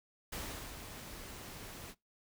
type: noise with ADSR envelope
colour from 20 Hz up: pink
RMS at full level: -41 dBFS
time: 0.32-1.95 s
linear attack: 8 ms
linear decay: 390 ms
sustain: -7 dB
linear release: 52 ms
effects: noise-tail reverb RT60 0.2 s tail -23 dB re dry